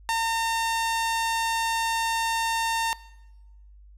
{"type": "tone with low-pass filter", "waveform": "sawtooth", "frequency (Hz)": 910, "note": "A#5", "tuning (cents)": -42, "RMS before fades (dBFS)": -25, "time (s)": [0.09, 2.93], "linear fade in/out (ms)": 0, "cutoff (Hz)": 12000, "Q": 0.69, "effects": ["noise-tail reverb RT60 1.0 s tail -20 dB re dry", "added 50 Hz sine -47 dBFS peak until 3.97 s"]}